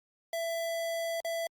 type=tone with dropouts; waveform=square; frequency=666 Hz; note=E5; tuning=18 cents sharp; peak=-32 dBFS; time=0.33-1.47 s; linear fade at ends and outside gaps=2 ms; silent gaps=1.204-1.247 s; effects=Opus 48 kbps